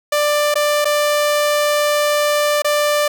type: tone with dropouts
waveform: sawtooth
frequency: 591 Hz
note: D5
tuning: 11 cents sharp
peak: -10 dBFS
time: 0.12-3.08 s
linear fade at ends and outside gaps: 5 ms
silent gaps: 0.542-0.555 / 0.846-0.853 / 2.621-2.645 s
effects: none